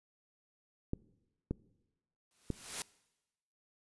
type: clicks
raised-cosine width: 3 ms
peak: -21 dBFS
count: 3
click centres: 0.934 / 1.51 / 2.503 s
type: noise with exponential growth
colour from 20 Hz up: white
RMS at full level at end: -36 dBFS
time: 2.31-2.82 s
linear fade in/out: 1 ms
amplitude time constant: 110 ms
effects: noise-tail reverb RT60 1.0 s tail -22 dB re dry + resampled to 24000 Hz